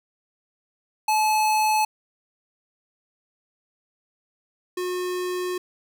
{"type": "tone pair in turn", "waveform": "square", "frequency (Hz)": [861, 362], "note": ["A5", "F#4"], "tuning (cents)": [-38, -38], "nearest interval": "octave + minor third", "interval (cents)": 1500, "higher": "first", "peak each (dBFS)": [-19, -26], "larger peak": "first", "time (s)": [[1.08, 1.85], [4.77, 5.58]], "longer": "second", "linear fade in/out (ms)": 5, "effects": []}